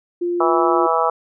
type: tone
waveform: sine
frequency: 349.2 Hz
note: F4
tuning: in tune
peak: -18 dBFS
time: 0.21-0.87 s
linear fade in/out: 10 ms
type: harmonic tone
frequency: 163.7 Hz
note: E3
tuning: 12 cents flat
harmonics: 3 / 4 / 5 / 6 / 7 / 8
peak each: -22 / -22 / -22 / -22 / -22 / -22 dBFS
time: 0.4-1.1 s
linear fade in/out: 5 ms
effects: none